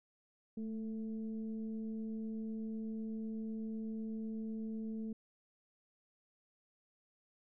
sine tone with frequency modulation, 220 Hz, A3, in tune, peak -38 dBFS, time 0.57-5.13 s, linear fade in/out 5 ms, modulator 224 Hz, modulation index 0.47, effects none

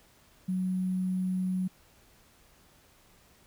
sine tone with sample-and-hold, 185 Hz, F#3, in tune, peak -27 dBFS, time 0.48-1.68 s, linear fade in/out 10 ms, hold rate 11025 Hz, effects pink hiss -61 dBFS RMS until 3.46 s

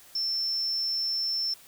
sine tone, 5360 Hz, E8, 28 cents sharp, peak -26 dBFS, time 0.15-1.54 s, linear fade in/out 5 ms, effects white hiss -53 dBFS RMS until 1.67 s

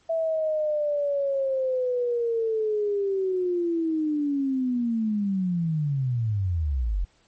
sine linear sweep, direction down, 659.3 to 41.2 Hz, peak -22 dBFS, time 0.09-7.05 s, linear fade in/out 10 ms, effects pink hiss -63 dBFS RMS until 7.27 s + MP3 32 kbps

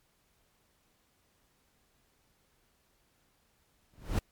brown noise with exponential growth, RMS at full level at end -24 dBFS, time 3.93-4.19 s, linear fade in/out 5 ms, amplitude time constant 56 ms, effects pink hiss -71 dBFS RMS until 4.31 s + MP3 96 kbps

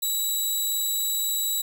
10% pulse tone, 3907 Hz, B7, 19 cents flat, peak -16 dBFS, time 0.02-1.62 s, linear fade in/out 10 ms, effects none

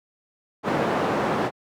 white low-pass noise, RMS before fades -23 dBFS, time 0.63-1.51 s, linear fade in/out 50 ms, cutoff 840 Hz, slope 12 dB/octave, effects high-pass 150 Hz 12 dB/octave

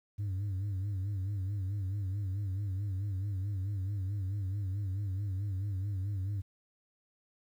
sine tone with vibrato, 98 Hz, G2, in tune, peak -29 dBFS, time 0.18-6.42 s, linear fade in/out 20 ms, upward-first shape sine, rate 4.6 Hz, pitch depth 94 cents each way, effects tanh soft clip ceiling -31 dBFS + 11-bit

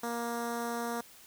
10% pulse tone with notch filter, 235.1 Hz, A#3, 15 cents sharp, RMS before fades -35 dBFS, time 0.03-1.01 s, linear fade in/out 5 ms, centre 3000 Hz, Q 0.99, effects white hiss -55 dBFS RMS until 1.26 s

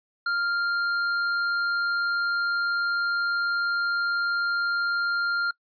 sine tone with tanh clipping, 1396.9 Hz, F6, in tune, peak -25 dBFS, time 0.26-5.51 s, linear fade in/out 5 ms, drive 13 dB, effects noise-tail reverb RT60 0.1 s tail -23 dB re dry + resampled to 11025 Hz

